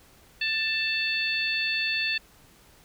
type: harmonic tone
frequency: 885 Hz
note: A5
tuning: 10 cents sharp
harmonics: 2 / 3 / 4 / 5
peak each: -31 / -27 / -33 / -32 dBFS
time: 0.41-2.18 s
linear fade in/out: 5 ms
effects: pink hiss -56 dBFS RMS until 2.84 s